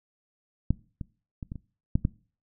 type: clicks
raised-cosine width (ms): 5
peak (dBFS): -10 / -22 / -23 / -23 / -26 / -10 / -11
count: 7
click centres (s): 0.706 / 1.012 / 1.428 / 1.519 / 1.557 / 1.955 / 2.051
effects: noise-tail reverb RT60 0.4 s tail -22 dB re dry